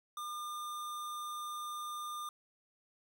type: tone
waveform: square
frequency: 1204 Hz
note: D6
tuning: 43 cents sharp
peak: -40 dBFS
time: 0.17-2.29 s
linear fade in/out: 2 ms
effects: 13-bit